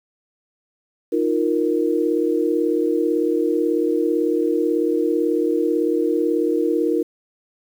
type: chord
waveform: sine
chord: Eb suspended second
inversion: none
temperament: equal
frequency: 311.1 / 349.2 / 466.2 Hz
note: Eb4 / F4 / Bb4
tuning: 0 / 0 / 0 cents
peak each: -21 dBFS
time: 1.12-7.03 s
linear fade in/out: 10 ms
effects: 8-bit